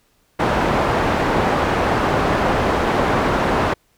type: low-pass noise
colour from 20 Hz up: white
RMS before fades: -18 dBFS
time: 0.39-3.74 s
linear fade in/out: 10 ms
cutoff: 1000 Hz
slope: 12 dB/octave
effects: pink hiss -61 dBFS RMS until 3.97 s